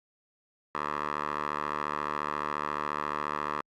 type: tone with band-pass filter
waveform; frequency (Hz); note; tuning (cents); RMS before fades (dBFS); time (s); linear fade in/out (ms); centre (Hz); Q
10% pulse; 74.3; D2; +21; -33; 0.75-3.61; 0; 1200; 2.5
effects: Opus 48 kbps